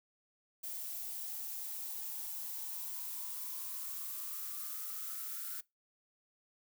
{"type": "noise with high-pass filter sweep", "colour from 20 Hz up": "violet", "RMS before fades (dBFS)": -42, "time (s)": [0.63, 5.61], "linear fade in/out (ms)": 10, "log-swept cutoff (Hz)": [670, 1400], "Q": 9.9, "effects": ["noise-tail reverb RT60 0.2 s tail -22 dB re dry"]}